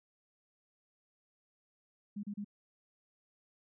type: tone bursts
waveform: sine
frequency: 204.8 Hz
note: G#3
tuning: 24 cents flat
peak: -37 dBFS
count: 3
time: 2.16-2.446 s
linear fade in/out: 10 ms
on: 74 ms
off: 32 ms
effects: none